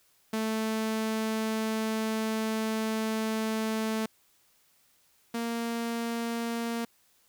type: tone pair in turn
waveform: sawtooth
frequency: 220 / 232.4 Hz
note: A3 / A#3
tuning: 0 / -5 cents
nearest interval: minor second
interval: 95 cents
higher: second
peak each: -24 / -26 dBFS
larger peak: first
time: 0.33-4.06 / 5.34-6.85 s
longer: first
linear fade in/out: 5 ms
effects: white hiss -66 dBFS RMS until 7.28 s